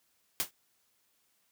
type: noise with exponential decay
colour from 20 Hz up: white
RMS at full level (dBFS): -26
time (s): 0.4-0.51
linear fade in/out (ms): 0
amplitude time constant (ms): 23
effects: white hiss -73 dBFS RMS until 1.51 s + high-pass 60 Hz 12 dB/octave